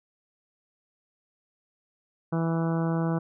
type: harmonic tone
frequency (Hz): 164.81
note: E3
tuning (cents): 0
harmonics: 1 / 2 / 3 / 4 / 5 / 6 / 7 / 8 / 9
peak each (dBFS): -25 / -31 / -35 / -37 / -39 / -41 / -42 / -43 / -44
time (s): 2.32-3.19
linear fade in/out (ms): 10
effects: none